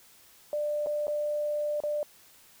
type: tone with dropouts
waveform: sine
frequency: 594 Hz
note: D5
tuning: 20 cents sharp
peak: -27 dBFS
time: 0.53-2.03 s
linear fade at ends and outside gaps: 1 ms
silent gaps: 0.862-0.869 / 1.07-1.08 / 1.803-1.836 s
effects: white hiss -57 dBFS RMS until 2.6 s

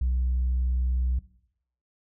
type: tone with tanh clipping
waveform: sine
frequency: 62.6 Hz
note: B1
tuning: 24 cents sharp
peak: -23 dBFS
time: 0.01-1.19 s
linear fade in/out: 5 ms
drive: 1 dB
effects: noise-tail reverb RT60 0.7 s tail -18 dB re dry

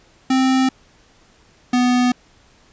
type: tone pair in turn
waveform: square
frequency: 261.6 / 247.8 Hz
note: C4 / B3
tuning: 0 / +6 cents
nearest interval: minor second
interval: 94 cents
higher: first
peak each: -14 dBFS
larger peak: neither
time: 0.3-0.69 / 1.73-2.12 s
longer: neither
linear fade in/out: 5 ms
effects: pink hiss -53 dBFS RMS until 2.72 s + resampled to 16000 Hz

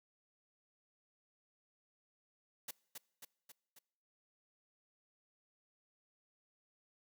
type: noise with echo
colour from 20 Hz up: white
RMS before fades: -44 dBFS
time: 2.68-2.71 s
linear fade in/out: 5 ms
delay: 270 ms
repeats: 4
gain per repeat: -4 dB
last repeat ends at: 3.79 s
effects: noise-tail reverb RT60 0.8 s tail -24 dB re dry + high-pass 150 Hz 12 dB/octave

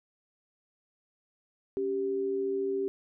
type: tone pair together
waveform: sine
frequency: 277.2 / 391.3 Hz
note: C#4 / G4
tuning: 0 / -3 cents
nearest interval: tritone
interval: 597 cents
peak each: -37 / -28 dBFS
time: 1.77-2.88 s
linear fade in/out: 0 ms
effects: none

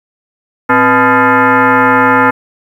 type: tone with frequency modulation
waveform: sine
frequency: 261.6 Hz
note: C4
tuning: in tune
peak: -5 dBFS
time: 0.69-2.31 s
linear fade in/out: 10 ms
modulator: 376 Hz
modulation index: 4.1
effects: 7-bit

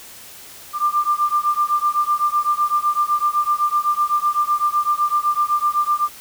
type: beating tone pair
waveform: sine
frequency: 1188 / 1195.9 Hz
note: D6 / D6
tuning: +20 / +31 cents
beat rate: 7.9 Hz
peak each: -19 dBFS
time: 0.73-6.09 s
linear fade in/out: 50 ms
effects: white hiss -40 dBFS RMS until 6.2 s

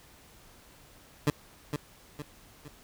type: tone with echo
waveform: 20% pulse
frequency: 146.83 Hz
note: D3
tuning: in tune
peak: -17 dBFS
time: 1.27-1.3 s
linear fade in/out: 2 ms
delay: 460 ms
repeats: 3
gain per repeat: -7 dB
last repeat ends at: 2.68 s
effects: pink hiss -56 dBFS RMS until 2.83 s

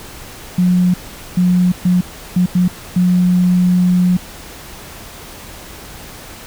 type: tone bursts at uneven times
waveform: sine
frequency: 180 Hz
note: F#3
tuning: 47 cents flat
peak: -9 dBFS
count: 6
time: 0.58-0.94 / 1.37-1.72 / 1.85-2.01 / 2.36-2.46 / 2.55-2.68 / 2.96-4.17 s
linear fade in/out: 5 ms
effects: pink hiss -34 dBFS RMS until 6.46 s

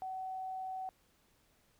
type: tone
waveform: sine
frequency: 754 Hz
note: F#5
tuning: 32 cents sharp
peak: -38 dBFS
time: 0.02-0.89 s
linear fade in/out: 0 ms
effects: pink hiss -71 dBFS RMS until 1.79 s

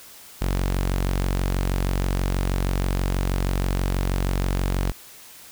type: tone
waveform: sawtooth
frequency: 46.25 Hz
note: F#1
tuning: in tune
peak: -17 dBFS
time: 0.41-4.92 s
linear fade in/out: 10 ms
effects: white hiss -45 dBFS RMS until 5.51 s

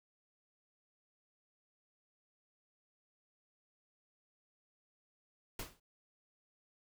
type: noise with exponential decay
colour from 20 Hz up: pink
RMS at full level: -38 dBFS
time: 5.59-5.8 s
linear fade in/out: 5 ms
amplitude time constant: 45 ms
effects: none

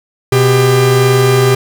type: tone pair together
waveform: 45% pulse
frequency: 125.5 / 398.1 Hz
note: B2 / G4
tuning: +28 / +27 cents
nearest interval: octave + minor sixth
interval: 1999 cents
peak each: -10 dBFS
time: 0.32-1.55 s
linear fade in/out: 5 ms
effects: none

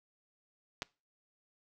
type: clicks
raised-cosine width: 0.2 ms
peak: -18 / -24 dBFS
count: 2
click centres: 0.821 / 0.828 s
effects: noise-tail reverb RT60 0.3 s tail -23 dB re dry

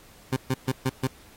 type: tone bursts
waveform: 20% pulse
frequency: 130.81 Hz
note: C3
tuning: in tune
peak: -17 dBFS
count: 5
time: 0.32-1.075 s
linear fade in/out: 10 ms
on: 47 ms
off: 130 ms
effects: pink hiss -53 dBFS RMS until 1.36 s + AAC 48 kbps

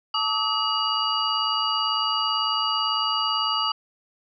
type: tone cluster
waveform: sine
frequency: 878 / 1157 / 1275 / 2885 / 4673 Hz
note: A5 / D6 / D#6 / F#7 / D8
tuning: -4 / -26 / +42 / -44 / -9 cents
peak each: -31 / -29 / -27 / -26 / -28 dBFS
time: 0.14-3.72 s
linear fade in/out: 5 ms
effects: none

